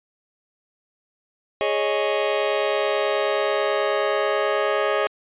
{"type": "chord", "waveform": "sawtooth", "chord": "Ab suspended fourth", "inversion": "none", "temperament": "just", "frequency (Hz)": [415.3, 553.7, 623], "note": ["Ab4", "Db5", "Eb5"], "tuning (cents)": [0, -2, 2], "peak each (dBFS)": -20, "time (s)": [1.61, 5.07], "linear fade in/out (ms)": 0, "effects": ["resampled to 8000 Hz"]}